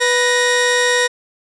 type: tone pair together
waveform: sawtooth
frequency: 492.4 / 1873.1 Hz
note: B4 / A#6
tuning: -5 / +8 cents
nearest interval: octave + major seventh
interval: 2313 cents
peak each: -12 dBFS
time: 0-1.08 s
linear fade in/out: 20 ms
effects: resampled to 22050 Hz